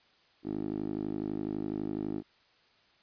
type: tone with band-pass filter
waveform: 10% pulse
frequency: 52 Hz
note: G#1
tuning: 3 cents sharp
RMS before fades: -35 dBFS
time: 0.43-2.23 s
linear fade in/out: 50 ms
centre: 320 Hz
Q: 2.9
effects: white hiss -65 dBFS RMS until 3.02 s + resampled to 11025 Hz